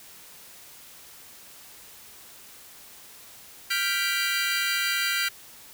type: chord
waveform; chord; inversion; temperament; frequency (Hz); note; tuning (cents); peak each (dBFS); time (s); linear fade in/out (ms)
25% pulse; G dominant seventh; third; equal; 1396.9 / 1568 / 1975.5 / 2349; F6 / G6 / B6 / D7; 0 / 0 / 0 / 0; -26; 3.7-5.29; 10
effects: white hiss -48 dBFS RMS until 5.73 s